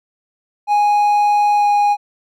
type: tone with pitch glide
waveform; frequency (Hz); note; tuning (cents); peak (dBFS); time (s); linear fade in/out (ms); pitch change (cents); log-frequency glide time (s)
triangle; 828 to 822.8; G#5 to G#5; -5 to -16; -9; 0.67-1.97; 50; -11; 1.56-1.68
effects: none